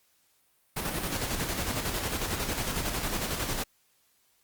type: noise with tremolo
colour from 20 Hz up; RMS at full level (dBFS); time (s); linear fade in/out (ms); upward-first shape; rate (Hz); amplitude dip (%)
pink; -30; 0.76-3.64; 10; square; 11; 40
effects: white hiss -68 dBFS RMS until 4.43 s + Opus 48 kbps